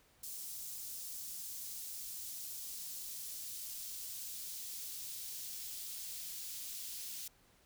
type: noise with high-pass filter sweep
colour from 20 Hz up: white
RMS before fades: -45 dBFS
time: 0.23-7.28 s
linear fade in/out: 5 ms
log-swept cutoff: 5900 to 3600 Hz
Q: 0.85
effects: pink hiss -68 dBFS RMS until 7.65 s